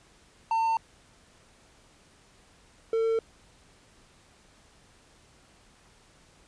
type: tone pair in turn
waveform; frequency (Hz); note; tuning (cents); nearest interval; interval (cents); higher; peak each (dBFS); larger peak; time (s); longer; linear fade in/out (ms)
triangle; 902 / 451; A5 / A4; +43 / +43; octave; 1200; first; -21; neither; 0.51-0.77 / 2.93-3.19; neither; 2
effects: pink hiss -59 dBFS RMS until 6.47 s + resampled to 22050 Hz